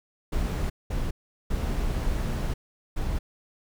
brown noise bursts at uneven times, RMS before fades -27 dBFS, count 4, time 0.32-0.7 / 0.9-1.11 / 1.5-2.54 / 2.96-3.19 s, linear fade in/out 10 ms, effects none

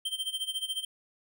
square tone with tremolo, 3136 Hz, G7, in tune, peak -29 dBFS, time 0.05-0.85 s, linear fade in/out 5 ms, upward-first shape sine, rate 14 Hz, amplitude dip 85%, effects none

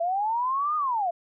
sine linear two-way sweep, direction up then down, 659.3 to 1244 to 659.3 Hz, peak -23 dBFS, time 0-1.11 s, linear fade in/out 10 ms, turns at 0.76 s, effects none

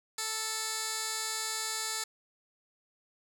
15% pulse tone with band-pass filter, 440 Hz, A4, in tune, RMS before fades -35 dBFS, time 0.18-2.04 s, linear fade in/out 5 ms, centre 7100 Hz, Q 1, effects none

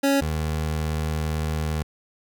25% pulse tone pair in turn, 277.2 / 77.79 Hz, C#4 / D#2, 0 / 0 cents, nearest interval octave + minor seventh, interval 2200 cents, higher first, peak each -14 / -20 dBFS, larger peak first, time 0.03-0.21 / 0.21-1.83 s, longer second, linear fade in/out 10 ms, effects none

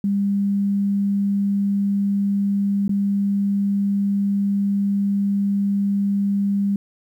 sine tone with dropouts, 200 Hz, G3, 35 cents sharp, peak -17 dBFS, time 0.04-6.76 s, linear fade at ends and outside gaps 2 ms, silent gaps 2.88-2.893 s, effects 9-bit

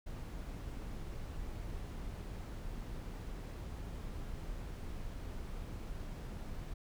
brown noise, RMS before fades -43 dBFS, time 0.06-6.74 s, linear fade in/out 10 ms, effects none

